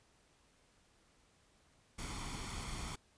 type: noise with comb filter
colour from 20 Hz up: pink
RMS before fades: -43 dBFS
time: 1.98-2.96 s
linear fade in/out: 10 ms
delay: 0.9 ms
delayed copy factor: +0.55
effects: pink hiss -70 dBFS RMS until 3.17 s + resampled to 22050 Hz